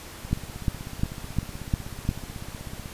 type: two click trains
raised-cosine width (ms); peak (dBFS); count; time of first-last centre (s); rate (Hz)
5; -24 / -10; 43 / 6; 0.25-2.859 / 0.33-2.091; 16.1 / 2.84
effects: pink hiss -42 dBFS RMS until 2.93 s + resampled to 32000 Hz